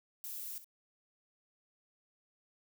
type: noise with echo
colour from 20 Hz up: violet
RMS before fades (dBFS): -43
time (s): 0.24-0.58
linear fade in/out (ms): 0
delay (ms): 64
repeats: 1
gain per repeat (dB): -12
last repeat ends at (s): 0.644
effects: none